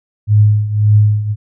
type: tone with tremolo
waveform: sine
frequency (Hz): 105.4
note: G#2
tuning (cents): +26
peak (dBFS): -4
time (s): 0.27-1.36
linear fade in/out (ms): 50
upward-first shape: triangle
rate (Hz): 1.8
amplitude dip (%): 80
effects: none